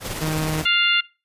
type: noise with tremolo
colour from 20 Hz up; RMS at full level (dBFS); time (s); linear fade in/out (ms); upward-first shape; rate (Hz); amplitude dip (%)
pink; -27; 0-0.67; 50; triangle; 19; 50
type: tone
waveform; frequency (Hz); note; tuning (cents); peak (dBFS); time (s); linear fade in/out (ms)
sawtooth; 156; D#3; +5; -18; 0.21-0.63; 20
type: harmonic tone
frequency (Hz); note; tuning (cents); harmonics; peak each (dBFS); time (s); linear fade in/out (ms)
699; F5; +1; 2 / 3 / 4 / 5 / 6; -23 / -23 / -18 / -24 / -31; 0.65-1.01; 10
effects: noise-tail reverb RT60 0.3 s tail -22 dB re dry + resampled to 32000 Hz